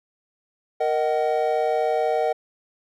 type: chord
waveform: triangle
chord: D# minor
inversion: second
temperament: equal with one note detuned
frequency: 466.2 / 622.3 / 754.7 Hz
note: A#4 / D#5 / F#5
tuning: 0 / 0 / +34 cents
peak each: -22 dBFS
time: 0.8-2.33 s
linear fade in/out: 10 ms
effects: none